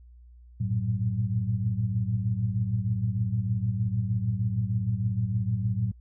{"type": "tone cluster", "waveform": "sine", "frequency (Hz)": [95.6, 112.4, 118.9, 188.3], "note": ["G2", "A2", "A#2", "F#3"], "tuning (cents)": [-43, 37, 35, 31], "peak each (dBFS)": [-33, -26, -33, -33], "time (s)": [0.6, 5.92], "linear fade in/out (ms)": 10, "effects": ["added 60 Hz sine -48 dBFS peak until 6 s"]}